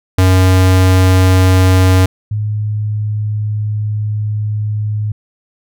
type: tone pair in turn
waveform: square / sine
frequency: 93 / 105.94 Hz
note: F#2 / G#2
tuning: +9 / +35 cents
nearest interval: major second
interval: 226 cents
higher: second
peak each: -7 / -14 dBFS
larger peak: first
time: 0.18-2.06 / 2.31-5.12 s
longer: second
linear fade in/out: 5 ms
effects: none